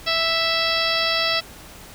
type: harmonic tone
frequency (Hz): 659.3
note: E5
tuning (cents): 0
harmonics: 1 / 2 / 3 / 4 / 5 / 6 / 7 / 8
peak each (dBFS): -27 / -27 / -27 / -27 / -27 / -27 / -27 / -27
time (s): 0.06-1.41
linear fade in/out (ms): 20
effects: pink hiss -42 dBFS RMS until 1.94 s